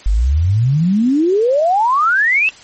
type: exponential sweep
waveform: sine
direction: up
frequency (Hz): 46 to 2700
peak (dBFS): -10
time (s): 0.06-2.49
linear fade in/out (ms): 0
effects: white hiss -40 dBFS RMS until 2.63 s + MP3 32 kbps